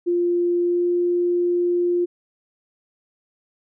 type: tone with pitch glide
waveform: sine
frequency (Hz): 349.2 to 351.2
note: F4 to F4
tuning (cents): 0 to +10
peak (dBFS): -17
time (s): 0.06-2.06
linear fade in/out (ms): 20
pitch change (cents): +10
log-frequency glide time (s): 0.61-0.86
effects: none